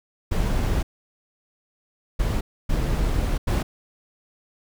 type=noise bursts at uneven times; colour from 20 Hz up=brown; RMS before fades=-22 dBFS; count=4; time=0.31-0.83 / 2.19-2.41 / 2.69-3.38 / 3.47-3.63 s; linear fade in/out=10 ms; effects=none